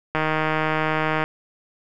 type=click train; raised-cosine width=0.5 ms; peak=-7 dBFS; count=171; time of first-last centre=0.15-1.24 s; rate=156 Hz; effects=none